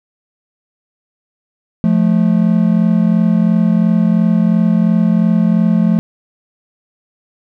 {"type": "tone pair together", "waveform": "triangle", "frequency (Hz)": [174.61, 217.5], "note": ["F3", "A3"], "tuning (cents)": [0, -20], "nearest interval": "major third", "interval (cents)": 380, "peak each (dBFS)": -10, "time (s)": [1.84, 5.99], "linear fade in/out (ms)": 0, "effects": []}